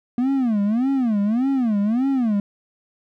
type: tone with vibrato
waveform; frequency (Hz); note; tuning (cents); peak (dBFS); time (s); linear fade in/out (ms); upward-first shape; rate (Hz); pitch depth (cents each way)
triangle; 235.1; A#3; +15; -15; 0.18-2.4; 2; sine; 1.7; 270
effects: none